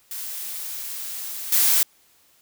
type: noise with level steps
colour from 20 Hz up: blue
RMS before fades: -32 / -18 dBFS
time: 0.11-1.83 s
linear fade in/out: 2 ms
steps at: 1.52 s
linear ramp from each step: 5 ms
effects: white hiss -59 dBFS RMS until 2.41 s